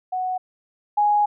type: tone pair in turn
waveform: sine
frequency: 740 / 830.6 Hz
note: F#5 / G#5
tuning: 0 / 0 cents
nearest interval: major second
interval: 200 cents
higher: second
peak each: -22 / -15 dBFS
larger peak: second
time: 0.12-0.38 / 0.97-1.26 s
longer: second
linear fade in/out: 10 ms
effects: none